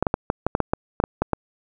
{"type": "clicks", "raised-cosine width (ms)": 1, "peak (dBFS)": -5, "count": 12, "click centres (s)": [0.026, 0.068, 0.141, 0.301, 0.466, 0.551, 0.603, 0.735, 1.001, 1.039, 1.22, 1.333], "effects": []}